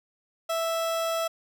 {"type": "tone", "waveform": "30% pulse", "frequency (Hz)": 659, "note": "E5", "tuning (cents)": -1, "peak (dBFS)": -23, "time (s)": [0.49, 1.28], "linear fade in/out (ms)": 10, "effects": []}